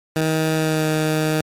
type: tone with pitch glide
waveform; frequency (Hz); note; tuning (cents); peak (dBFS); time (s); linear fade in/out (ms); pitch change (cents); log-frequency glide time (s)
15% pulse; 158.2 to 155.57; D#3 to D#3; +29 to 0; -11; 0.16-1.41; 2; -29; 0.54-0.87
effects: MP3 64 kbps